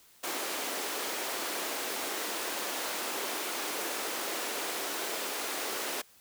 pink high-pass noise, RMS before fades -35 dBFS, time 0.23-6.02 s, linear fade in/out 10 ms, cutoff 320 Hz, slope 24 dB/octave, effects white hiss -60 dBFS RMS until 6.2 s

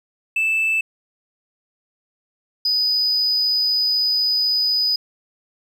triangle tone pair in turn, 2637 / 4978 Hz, E7 / D#8, 0 / 0 cents, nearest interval major seventh, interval 1100 cents, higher second, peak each -14 dBFS, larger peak neither, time 0.36-0.81 / 2.65-4.96 s, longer second, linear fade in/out 5 ms, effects tanh soft clip ceiling -12 dBFS

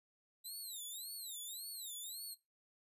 5% pulse tone with vibrato, 3902 Hz, B7, 22 cents flat, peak -37 dBFS, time 0.44-2.35 s, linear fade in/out 20 ms, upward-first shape sine, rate 1.8 Hz, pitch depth 220 cents each way, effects noise-tail reverb RT60 0.2 s tail -17 dB re dry + resampled to 32000 Hz

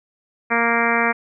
harmonic tone, 233.1 Hz, A#3, in tune, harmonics 1 / 2 / 3 / 4 / 5 / 6 / 7 / 8 / 9 / 10, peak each -25 / -25 / -25 / -25 / -25 / -25 / -25 / -25 / -25 / -25 dBFS, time 0.5-1.13 s, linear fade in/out 20 ms, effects none

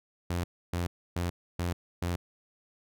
sawtooth tone bursts, 87.31 Hz, F2, in tune, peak -25 dBFS, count 5, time 0.3-2.16 s, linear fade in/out 5 ms, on 140 ms, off 290 ms, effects none

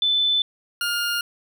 sine / 20% pulse tone pair in turn, 3514 / 1414.4 Hz, A7 / F6, -3 / +22 cents, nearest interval octave + major third, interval 1575 cents, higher first, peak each -17 dBFS, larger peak neither, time 0.02-0.42 / 0.81-1.21 s, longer neither, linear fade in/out 2 ms, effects none

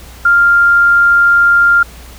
sine tone, 1396.9 Hz, F6, in tune, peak -5 dBFS, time 0.25-1.83 s, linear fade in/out 5 ms, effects added 60 Hz sine -34 dBFS peak until 2.18 s + pink hiss -37 dBFS RMS until 2.18 s

